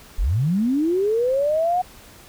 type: linear sweep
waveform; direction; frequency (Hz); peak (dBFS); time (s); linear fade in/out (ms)
sine; up; 30.25 to 740; -17; 0.18-1.82; 10
effects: pink hiss -46 dBFS RMS until 2.28 s